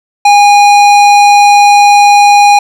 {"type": "tone with hard clipping", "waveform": "sine", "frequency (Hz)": 818, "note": "G#5", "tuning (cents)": -26, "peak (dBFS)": -3, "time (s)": [0.25, 2.59], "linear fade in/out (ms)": 5, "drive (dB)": 15, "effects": []}